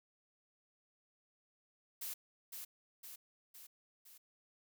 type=noise with echo; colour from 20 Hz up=blue; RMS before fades=-43 dBFS; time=2.01-2.14 s; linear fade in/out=10 ms; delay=510 ms; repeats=4; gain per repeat=-4 dB; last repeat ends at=4.18 s; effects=none